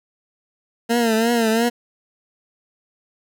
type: tone with vibrato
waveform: 20% pulse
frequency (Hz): 229.2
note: A#3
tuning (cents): -29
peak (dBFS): -11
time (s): 0.89-1.7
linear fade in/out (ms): 20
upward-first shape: triangle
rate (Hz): 2.9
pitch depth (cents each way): 88
effects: none